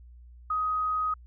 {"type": "tone", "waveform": "sine", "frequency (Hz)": 1256, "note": "D#6", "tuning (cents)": 16, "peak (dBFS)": -25, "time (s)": [0.5, 1.14], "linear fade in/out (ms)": 5, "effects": ["added 60 Hz sine -47 dBFS peak until 1.26 s"]}